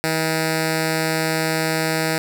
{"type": "tone with notch filter", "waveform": "5% pulse", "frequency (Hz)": 160, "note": "D#3", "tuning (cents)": 49, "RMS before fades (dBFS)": -21, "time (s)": [0.04, 2.18], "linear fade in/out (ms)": 0, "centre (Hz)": 1100, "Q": 1.7, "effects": []}